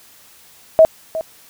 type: tone with echo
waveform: sine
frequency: 641 Hz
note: E5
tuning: 49 cents flat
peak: -4 dBFS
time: 0.79-0.85 s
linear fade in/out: 0 ms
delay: 360 ms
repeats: 1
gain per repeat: -15 dB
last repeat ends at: 1.21 s
effects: white hiss -47 dBFS RMS until 1.49 s